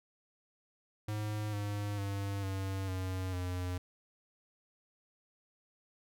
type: tone with pitch steps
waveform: square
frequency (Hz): 106.1 / 102.72 / 99.45 / 96.29 / 93.22 / 90.26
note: G#2 / G#2 / G2 / G2 / F#2 / F#2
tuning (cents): +38 / -19 / +25 / -30 / +13 / -42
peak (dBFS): -35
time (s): 1.08-3.78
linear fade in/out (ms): 5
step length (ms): 450
effects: none